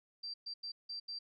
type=tone bursts at uneven times; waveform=sine; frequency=4699 Hz; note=D8; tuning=in tune; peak=-40 dBFS; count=5; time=0.23-0.34 / 0.46-0.54 / 0.63-0.72 / 0.89-1 / 1.08-1.19 s; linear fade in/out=10 ms; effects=none